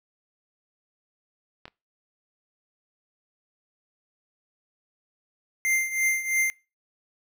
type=clicks; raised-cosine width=0.3 ms; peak=-24 / -30 dBFS; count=2; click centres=1.655 / 1.68 s
type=tone with tremolo; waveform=square; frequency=2094 Hz; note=C7; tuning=1 cent sharp; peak=-20 dBFS; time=5.65-6.5 s; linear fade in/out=0 ms; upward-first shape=triangle; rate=3 Hz; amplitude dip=80%
effects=noise-tail reverb RT60 0.3 s tail -24 dB re dry